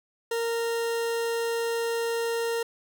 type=tone; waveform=40% pulse; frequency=463 Hz; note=A#4; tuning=12 cents flat; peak=-25 dBFS; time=0.31-2.63 s; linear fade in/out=5 ms; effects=none